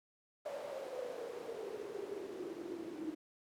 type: noise with band-pass filter sweep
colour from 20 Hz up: white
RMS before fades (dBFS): -44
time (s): 0.45-3.15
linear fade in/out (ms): 10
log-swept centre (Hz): 580 to 310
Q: 9.7
effects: none